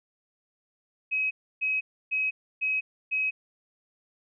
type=tone bursts; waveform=sine; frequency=2545 Hz; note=D#7; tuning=39 cents sharp; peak=-24 dBFS; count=5; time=1.11-3.31 s; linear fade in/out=20 ms; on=200 ms; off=300 ms; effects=none